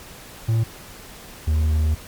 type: tone pair in turn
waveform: triangle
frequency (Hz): 113 / 77.39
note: A2 / D#2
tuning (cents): +47 / -9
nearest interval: perfect fifth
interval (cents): 656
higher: first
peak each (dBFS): -14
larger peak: neither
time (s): 0.48-0.64 / 1.47-1.95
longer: second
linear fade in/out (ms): 10
effects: pink hiss -41 dBFS RMS until 2.07 s + MP3 96 kbps